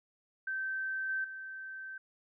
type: tone with level steps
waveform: sine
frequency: 1550 Hz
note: G6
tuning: 20 cents flat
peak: -33 / -31 / -41 dBFS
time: 0.47-1.98 s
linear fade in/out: 5 ms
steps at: 1.09 / 1.24 s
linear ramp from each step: 5 ms
effects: none